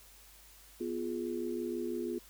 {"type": "chord", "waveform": "sine", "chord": "F diminished", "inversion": "second", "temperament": "equal", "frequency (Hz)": [246.9, 349.2, 415.3], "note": ["Cb4", "F4", "Ab4"], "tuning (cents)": [0, 0, 0], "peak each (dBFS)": [-39, -36, -40], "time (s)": [0.8, 2.19], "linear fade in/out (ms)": 10, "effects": ["added 50 Hz sine -61 dBFS peak until 2.29 s", "white hiss -58 dBFS RMS until 2.29 s"]}